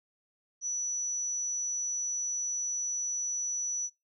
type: tone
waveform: sine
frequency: 5920 Hz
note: F#8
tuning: in tune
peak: -30 dBFS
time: 0.61-3.9 s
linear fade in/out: 50 ms
effects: noise-tail reverb RT60 0.2 s tail -23 dB re dry